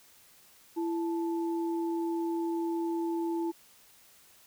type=tone pair together; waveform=sine; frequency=334.8 / 875 Hz; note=E4 / A5; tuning=+27 / -10 cents; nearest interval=octave + perfect fourth; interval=1663 cents; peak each=-29 / -39 dBFS; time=0.76-3.52 s; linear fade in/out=20 ms; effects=white hiss -59 dBFS RMS until 4.46 s